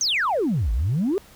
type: exponential two-way sweep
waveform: sine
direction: down then up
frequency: 6590 to 50 to 424.4 Hz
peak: -18 dBFS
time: 0.01-1.18 s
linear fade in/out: 0 ms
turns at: 0.72 s
effects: tanh soft clip ceiling -16 dBFS + pink hiss -50 dBFS RMS until 1.35 s